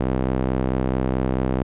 sawtooth tone with band-pass filter, 64.6 Hz, C2, 21 cents flat, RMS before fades -22 dBFS, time 0-1.63 s, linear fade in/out 5 ms, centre 340 Hz, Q 0.62, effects resampled to 8000 Hz

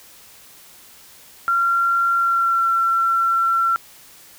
sine tone with pitch glide, 1375 to 1354.5 Hz, F6 to E6, -27 to +47 cents, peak -15 dBFS, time 1.48-3.76 s, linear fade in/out 0 ms, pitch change -26 cents, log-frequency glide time 2.16-2.67 s, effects white hiss -46 dBFS RMS until 4.38 s

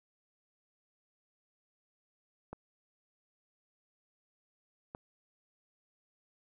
clicks, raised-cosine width 1 ms, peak -28 dBFS, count 2, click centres 2.53 / 4.949 s, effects none

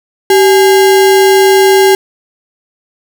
sine tone with sample-and-hold, 385.5 Hz, G4, 29 cents flat, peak -3 dBFS, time 0.3-1.95 s, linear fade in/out 2 ms, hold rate 1225 Hz, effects none

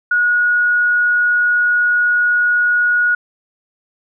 sine tone, 1452 Hz, F#6, 33 cents flat, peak -11 dBFS, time 0.11-3.15 s, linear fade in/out 5 ms, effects none

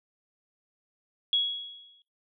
sine tone with exponential decay, 3336 Hz, G#7, 7 cents sharp, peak -20 dBFS, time 1.33-2.02 s, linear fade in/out 1 ms, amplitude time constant 150 ms, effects noise-tail reverb RT60 0.2 s tail -20 dB re dry

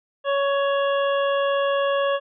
harmonic tone, 558 Hz, C#5, 11 cents sharp, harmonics 1 / 2 / 3 / 5 / 6, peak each -20 / -26 / -30 / -34 / -36 dBFS, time 0.24-2.2 s, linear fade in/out 50 ms, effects none

